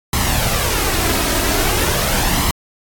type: noise with flanger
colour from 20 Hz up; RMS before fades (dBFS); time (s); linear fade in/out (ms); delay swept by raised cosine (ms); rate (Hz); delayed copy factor
pink; -17; 0.13-2.51; 2; 0.97 to 3.17; 0.43; +0.5
effects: AAC 64 kbps